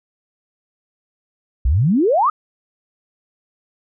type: exponential sweep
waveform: sine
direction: up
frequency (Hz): 55 to 1300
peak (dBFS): -12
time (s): 1.65-2.3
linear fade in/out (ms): 5
effects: none